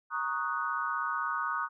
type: chord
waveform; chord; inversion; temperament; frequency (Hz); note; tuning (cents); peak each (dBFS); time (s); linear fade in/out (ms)
sine; D# minor seventh; second; equal; 932.3 / 1108.7 / 1244.5 / 1480; A#5 / C#6 / D#6 / F#6; 0 / 0 / 0 / 0; -38 / -36 / -33 / -35; 0.1-1.69; 50
effects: none